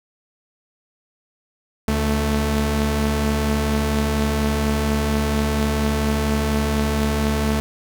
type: tone pair together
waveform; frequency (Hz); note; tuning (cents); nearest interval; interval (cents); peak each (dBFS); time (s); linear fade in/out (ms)
sawtooth; 71.91 / 220; D2 / A3; -36 / 0; octave + perfect fifth; 1936; -17; 1.88-7.6; 0
effects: none